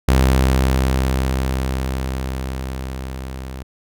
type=tone with level ramp; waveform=sawtooth; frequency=65.41 Hz; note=C2; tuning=in tune; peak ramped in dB=-7 to -25 dBFS; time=0.08-3.63 s; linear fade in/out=5 ms; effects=none